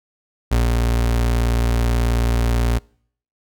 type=tone with ADSR envelope; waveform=35% pulse; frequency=58.5 Hz; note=A#1; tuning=7 cents sharp; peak=-12 dBFS; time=0.51-2.79 s; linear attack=9 ms; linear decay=160 ms; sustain=-2 dB; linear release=15 ms; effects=noise-tail reverb RT60 0.6 s tail -26 dB re dry